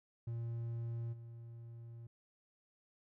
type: tone with level steps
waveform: triangle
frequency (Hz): 116.54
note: A#2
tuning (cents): 0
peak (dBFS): -36 / -46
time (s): 0.27-2.07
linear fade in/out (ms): 5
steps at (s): 1.12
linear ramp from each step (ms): 20
effects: none